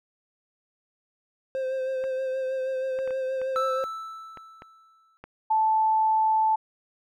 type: tone with vibrato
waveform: triangle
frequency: 524 Hz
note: C5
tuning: 2 cents sharp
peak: -24 dBFS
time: 1.55-3.84 s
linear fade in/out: 0 ms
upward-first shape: sine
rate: 6.3 Hz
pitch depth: 24 cents each way
type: clicks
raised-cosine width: 0.5 ms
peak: -27 dBFS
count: 8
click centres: 2.04 / 2.989 / 3.076 / 3.107 / 3.416 / 4.373 / 4.621 / 5.24 s
type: tone with exponential decay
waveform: triangle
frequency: 1318.5 Hz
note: E6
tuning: in tune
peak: -21 dBFS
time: 3.56-5.17 s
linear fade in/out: 0 ms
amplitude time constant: 350 ms
type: tone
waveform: sine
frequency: 876 Hz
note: A5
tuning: 8 cents flat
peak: -19 dBFS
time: 5.5-6.56 s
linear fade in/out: 10 ms
effects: none